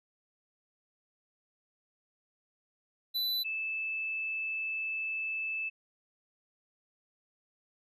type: tone pair in turn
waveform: square / sine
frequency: 3990 / 2626 Hz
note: B7 / E7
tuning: +17 / -7 cents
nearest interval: perfect fifth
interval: 724 cents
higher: first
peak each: -30 / -32 dBFS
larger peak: first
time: 3.14-3.44 / 3.44-5.7 s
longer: second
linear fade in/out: 20 ms
effects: resampled to 32000 Hz